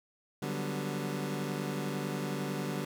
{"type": "chord", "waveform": "25% pulse", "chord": "G major seventh", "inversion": "second", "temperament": "equal", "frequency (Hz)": [146.83, 185, 196, 246.9], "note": ["D3", "F#3", "G3", "B3"], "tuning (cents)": [0, 0, 0, 0], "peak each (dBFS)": [-33, -38, -34, -37], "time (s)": [0.42, 2.85], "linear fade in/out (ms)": 5, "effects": []}